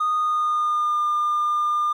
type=tone with pitch glide; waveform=triangle; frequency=1235 to 1204 Hz; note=D#6 to D6; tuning=-13 to +43 cents; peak=-16 dBFS; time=0-1.93 s; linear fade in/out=10 ms; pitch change=-44 cents; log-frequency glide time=0.16-1.02 s; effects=tanh soft clip ceiling -15 dBFS